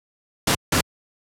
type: noise bursts at uneven times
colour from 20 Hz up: pink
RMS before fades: -18 dBFS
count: 2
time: 0.47-0.55 / 0.72-0.81 s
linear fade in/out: 5 ms
effects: high-pass 80 Hz 12 dB/octave + low-pass 12000 Hz 12 dB/octave